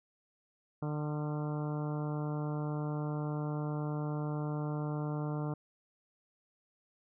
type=harmonic tone with a mistuned harmonic; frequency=149.7 Hz; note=D3; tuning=33 cents sharp; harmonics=1 / 2 / 3 / 4 / 5 / 6 / 7 / 8 / 9; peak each=-34 / -40 / -44 / -46 / -48 / -50 / -51 / -52 / -53 dBFS; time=0.82-5.54 s; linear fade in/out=5 ms; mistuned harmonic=9; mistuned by=+31 cents; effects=none